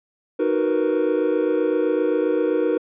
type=chord; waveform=triangle; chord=B major seventh; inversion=first; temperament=equal; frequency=311.1 / 370 / 466.2 / 493.9 Hz; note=D#4 / F#4 / A#4 / B4; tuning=0 / 0 / 0 / 0 cents; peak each=-21 / -22 / -20 / -22 dBFS; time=0.39-2.78 s; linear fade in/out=10 ms; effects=tanh soft clip ceiling -7 dBFS + resampled to 8000 Hz